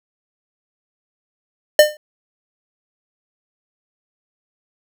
square tone with exponential decay, 603 Hz, D5, 46 cents sharp, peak -3 dBFS, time 1.79-1.97 s, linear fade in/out 2 ms, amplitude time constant 38 ms, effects none

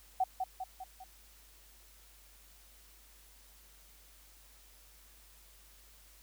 sine tone with echo, 751 Hz, F#5, 26 cents sharp, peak -26 dBFS, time 0.2-0.24 s, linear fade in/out 5 ms, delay 200 ms, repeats 4, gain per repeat -5 dB, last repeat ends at 1.04 s, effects added 50 Hz sine -61 dBFS peak until 6.22 s + white hiss -61 dBFS RMS until 6.22 s

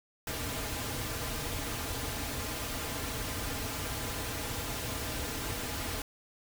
pink noise with comb filter, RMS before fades -36 dBFS, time 0.27-6.02 s, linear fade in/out 2 ms, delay 5.4 ms, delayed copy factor -0.6, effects none

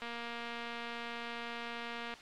click train, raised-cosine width 0.3 ms, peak -26 dBFS, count 499, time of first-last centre 0.02-2.139 s, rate 235 Hz, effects white hiss -52 dBFS RMS until 2.21 s + low-pass 4000 Hz 12 dB/octave

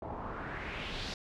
pink noise with low-pass filter sweep, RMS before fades -40 dBFS, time 0.02-1.14 s, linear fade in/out 2 ms, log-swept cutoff 720 to 4800 Hz, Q 2.5, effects none

